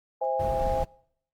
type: chord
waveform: sine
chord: C augmented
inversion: none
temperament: just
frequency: 523.3 / 654.1 / 817.6 Hz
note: C5 / E5 / G#5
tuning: 0 / -14 / -27 cents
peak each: -28 / -31 / -28 dBFS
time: 0.21-0.84 s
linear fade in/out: 10 ms
type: noise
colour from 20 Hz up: brown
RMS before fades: -32 dBFS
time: 0.39-0.85 s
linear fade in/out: 10 ms
effects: noise-tail reverb RT60 0.7 s tail -25 dB re dry + Opus 32 kbps

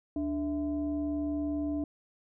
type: tone with frequency modulation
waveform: sine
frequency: 293.7 Hz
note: D4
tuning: in tune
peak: -29 dBFS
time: 0.16-1.84 s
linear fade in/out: 2 ms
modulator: 365 Hz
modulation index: 0.53
effects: none

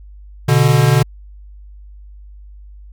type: tone pair together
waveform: square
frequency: 123.47 / 145.7 Hz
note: B2 / D3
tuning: 0 / -13 cents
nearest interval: minor third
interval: 287 cents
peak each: -13 / -13 dBFS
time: 0.48-1.03 s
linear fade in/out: 10 ms
effects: added 50 Hz sine -35 dBFS peak until 2.92 s

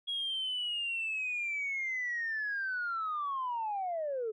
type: linear sweep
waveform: sine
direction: down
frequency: 3322 to 419 Hz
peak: -31 dBFS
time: 0.07-4.32 s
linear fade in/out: 20 ms
effects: tanh soft clip ceiling -28 dBFS

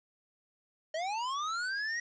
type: linear sweep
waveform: square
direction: up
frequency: 611 to 1915 Hz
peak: -33 dBFS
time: 0.94-2 s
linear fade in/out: 5 ms
effects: resampled to 16000 Hz + 10-bit

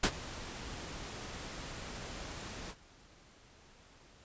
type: noise with ADSR envelope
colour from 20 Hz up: pink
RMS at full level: -25 dBFS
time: 0.03-2.75 s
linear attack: 8 ms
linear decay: 63 ms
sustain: -19 dB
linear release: 55 ms
effects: pink hiss -60 dBFS RMS until 4.24 s + resampled to 16000 Hz

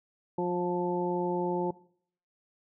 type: harmonic tone with a mistuned harmonic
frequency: 177.6 Hz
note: F3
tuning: 29 cents sharp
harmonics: 1 / 2 / 3 / 4 / 5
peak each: -33 / -30 / -36 / -42 / -34 dBFS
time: 0.38-1.71 s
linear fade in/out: 5 ms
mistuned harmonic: 5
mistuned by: -19 cents
effects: noise-tail reverb RT60 0.6 s tail -20 dB re dry

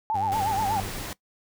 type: tone with vibrato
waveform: sine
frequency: 830.6 Hz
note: G#5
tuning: in tune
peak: -23 dBFS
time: 0.1-0.8 s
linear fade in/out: 0 ms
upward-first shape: sine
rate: 8.3 Hz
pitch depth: 130 cents each way
type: tone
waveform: sawtooth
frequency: 98 Hz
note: G2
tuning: in tune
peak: -30 dBFS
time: 0.14-0.9 s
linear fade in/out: 10 ms
type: noise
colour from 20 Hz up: pink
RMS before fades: -35 dBFS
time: 0.32-1.13 s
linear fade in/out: 0 ms
effects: noise-tail reverb RT60 0.1 s tail -20 dB re dry

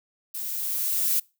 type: noise with level ramp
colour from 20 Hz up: violet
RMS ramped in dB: -33 to -22 dBFS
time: 0.34-1.2 s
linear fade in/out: 10 ms
effects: noise-tail reverb RT60 0.3 s tail -25 dB re dry

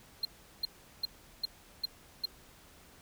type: tone bursts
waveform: triangle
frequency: 4186 Hz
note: C8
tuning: in tune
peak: -27 dBFS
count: 6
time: 0.23-2.256 s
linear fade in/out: 5 ms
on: 21 ms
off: 380 ms
effects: pink hiss -58 dBFS RMS until 3.01 s

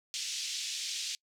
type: band-pass noise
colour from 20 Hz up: white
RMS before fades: -37 dBFS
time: 0.14-1.15 s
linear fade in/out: 0 ms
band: 2700 to 6600 Hz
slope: 24 dB/octave
effects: noise-tail reverb RT60 0.1 s tail -26 dB re dry

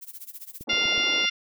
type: noise with tremolo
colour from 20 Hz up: violet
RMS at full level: -38 dBFS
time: 0.01-0.64 s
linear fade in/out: 20 ms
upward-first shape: sine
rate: 15 Hz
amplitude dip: 90%
type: click train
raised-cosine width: 3 ms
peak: -28 dBFS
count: 4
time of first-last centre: 0.61-0.979 s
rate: 8.14 Hz
type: band-pass noise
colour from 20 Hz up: pink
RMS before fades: -37 dBFS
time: 0.67-1.26 s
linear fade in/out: 10 ms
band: 260 to 840 Hz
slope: 24 dB/octave
type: harmonic tone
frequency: 698.5 Hz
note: F5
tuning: in tune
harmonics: 2 / 3 / 4 / 5 / 6 / 7 / 8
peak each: -33 / -27 / -25 / -27 / -37 / -38 / -33 dBFS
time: 0.69-1.3 s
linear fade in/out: 10 ms
effects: none

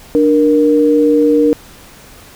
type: tone pair together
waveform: sine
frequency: 296 / 469.4 Hz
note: D4 / A#4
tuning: +14 / +12 cents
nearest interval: minor sixth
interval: 798 cents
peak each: -10 dBFS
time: 0.15-1.53 s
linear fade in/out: 0 ms
effects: pink hiss -39 dBFS RMS until 2.35 s

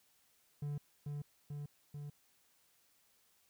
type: tone with echo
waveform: triangle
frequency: 145.5 Hz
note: D3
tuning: 16 cents flat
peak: -35 dBFS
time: 0.62-0.78 s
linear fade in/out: 5 ms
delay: 440 ms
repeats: 3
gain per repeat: -2 dB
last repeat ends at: 2.1 s
effects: white hiss -72 dBFS RMS until 3.49 s

